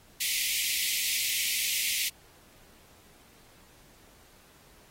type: high-pass noise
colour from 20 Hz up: pink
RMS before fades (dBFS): -30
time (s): 0.2-2.09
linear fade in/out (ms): 10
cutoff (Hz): 2000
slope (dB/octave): 96
effects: pink hiss -58 dBFS RMS until 4.9 s + AAC 48 kbps

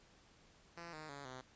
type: tone with pitch steps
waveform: 5% pulse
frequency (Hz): 170 / 154.99 / 141.31 / 128.84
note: F3 / D#3 / C#3 / C3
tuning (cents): -46 / -6 / +34 / -26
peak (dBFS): -37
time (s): 0.77-1.41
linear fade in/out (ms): 2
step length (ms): 160
effects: pink hiss -66 dBFS RMS until 1.55 s + resampled to 16000 Hz

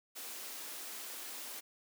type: high-pass noise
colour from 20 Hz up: white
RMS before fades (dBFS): -45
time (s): 0.15-1.61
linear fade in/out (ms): 20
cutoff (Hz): 230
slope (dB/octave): 48
effects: none

